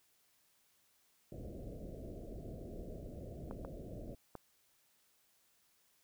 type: low-pass noise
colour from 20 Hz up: pink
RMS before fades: -47 dBFS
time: 1.32-4.15 s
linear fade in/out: 2 ms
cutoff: 670 Hz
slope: 96 dB/octave
type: clicks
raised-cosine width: 1 ms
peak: -31 dBFS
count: 3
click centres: 3.511 / 3.649 / 4.353 s
effects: white hiss -73 dBFS RMS until 6.03 s